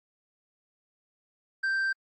triangle tone with tanh clipping, 1568 Hz, G6, in tune, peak -26 dBFS, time 1.63-1.93 s, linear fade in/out 10 ms, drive 8 dB, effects AAC 64 kbps

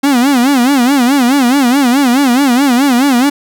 45% pulse tone with vibrato, 261.6 Hz, C4, in tune, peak -7 dBFS, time 0.03-3.3 s, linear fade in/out 10 ms, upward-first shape sine, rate 4.7 Hz, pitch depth 170 cents each way, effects none

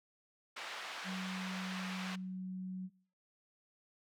pink band-pass noise, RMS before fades -45 dBFS, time 0.56-2.16 s, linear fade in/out 10 ms, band 990 to 3700 Hz, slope 12 dB/octave
sine tone with pitch glide, 187.1 to 185.81 Hz, F#3 to F#3, +20 to +8 cents, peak -39 dBFS, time 1.04-2.9 s, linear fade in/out 50 ms, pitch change -12 cents, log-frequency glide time 1.15-2.54 s
effects noise-tail reverb RT60 0.6 s tail -25 dB re dry

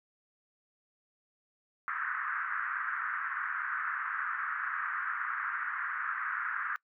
white band-pass noise, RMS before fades -35 dBFS, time 1.88-6.76 s, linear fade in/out 0 ms, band 1200 to 1700 Hz, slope 48 dB/octave, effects noise-tail reverb RT60 0.1 s tail -23 dB re dry

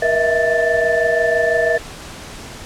sine tone cluster, 474.2 / 637 / 663 / 1763 Hz, A#4 / D#5 / E5 / A6, +30 / +41 / +10 / +3 cents, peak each -19 dBFS, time 0.02-1.78 s, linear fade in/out 5 ms, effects pink hiss -34 dBFS RMS until 2.65 s + low-pass 9000 Hz 12 dB/octave

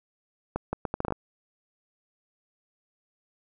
accelerating click train, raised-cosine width 1 ms, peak -14 dBFS, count 9, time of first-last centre 0.56-1.123 s, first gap 170 ms, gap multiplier 0.72, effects none

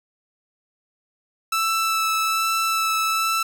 sawtooth tone with vibrato, 1318.5 Hz, E6, in tune, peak -16 dBFS, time 1.52-3.43 s, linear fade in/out 5 ms, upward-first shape sine, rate 1.2 Hz, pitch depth 11 cents each way, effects none

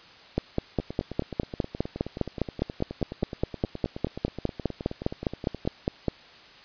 two click trains, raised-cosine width 2 ms, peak -20 / -10 dBFS, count 47 / 29, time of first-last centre 0.8-5.652 / 0.38-6.083 s, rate 9.48 / 4.91 Hz, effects white hiss -50 dBFS RMS until 6.64 s + resampled to 11025 Hz

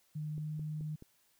sine tone with pitch glide, 152.2 to 153.26 Hz, D#3 to D#3, -38 to -26 cents, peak -36 dBFS, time 0.15-0.96 s, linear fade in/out 10 ms, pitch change +12 cents, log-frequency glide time 0.35-0.47 s
click train, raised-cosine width 3 ms, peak -37 dBFS, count 4, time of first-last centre 0.38-1.024 s, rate 4.66 Hz
effects white hiss -71 dBFS RMS until 1.39 s

